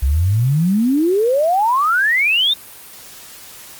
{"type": "exponential sweep", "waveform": "sine", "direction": "up", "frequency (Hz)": [62.8, 3729], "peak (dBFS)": -12, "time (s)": [0.02, 2.54], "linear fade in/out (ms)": 10, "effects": ["white hiss -38 dBFS RMS until 3.79 s", "Opus 32 kbps"]}